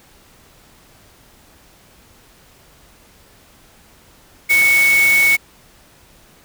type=tone in noise; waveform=sine; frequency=2217 Hz; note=C#7; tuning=in tune; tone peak=-10 dBFS; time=4.49-5.37 s; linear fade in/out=20 ms; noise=white; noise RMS=-23 dBFS; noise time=4.49-5.37 s; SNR=+10 dB; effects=pink hiss -49 dBFS RMS until 6.44 s